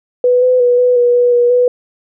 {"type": "tone with pitch steps", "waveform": "sine", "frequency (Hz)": [495.1, 505, 488.7, 495.9, 484.6, 487.9, 482.5, 493.4], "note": ["B4", "B4", "B4", "B4", "B4", "B4", "B4", "B4"], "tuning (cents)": [4, 39, -18, 7, -33, -21, -40, -2], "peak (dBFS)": -7, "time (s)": [0.24, 1.68], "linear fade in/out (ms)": 2, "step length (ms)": 180, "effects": []}